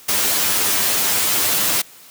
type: noise with comb filter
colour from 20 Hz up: white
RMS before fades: -18 dBFS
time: 0.08-1.82 s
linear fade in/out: 10 ms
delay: 10 ms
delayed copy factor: +0.55
effects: white hiss -44 dBFS RMS until 2.1 s + high-pass 100 Hz 12 dB/octave